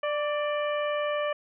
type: harmonic tone with a mistuned harmonic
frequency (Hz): 592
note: D5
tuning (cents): +14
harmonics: 1 / 2 / 3 / 4 / 5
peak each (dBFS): -27 / -33 / -37 / -39 / -41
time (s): 0.03-1.33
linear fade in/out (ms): 5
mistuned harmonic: 2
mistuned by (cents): -28
effects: none